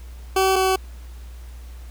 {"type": "tone pair in turn", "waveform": "20% pulse", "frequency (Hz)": [381.3, 378.4], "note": ["G4", "F#4"], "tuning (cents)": [-48, 39], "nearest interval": "unison", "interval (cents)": 13, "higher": "first", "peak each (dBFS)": [-11, -12], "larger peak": "first", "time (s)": [[0.36, 0.56], [0.56, 0.76]], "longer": "neither", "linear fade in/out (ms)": 5, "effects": ["added 60 Hz sine -35 dBFS peak until 1.9 s", "pink hiss -51 dBFS RMS until 1.9 s"]}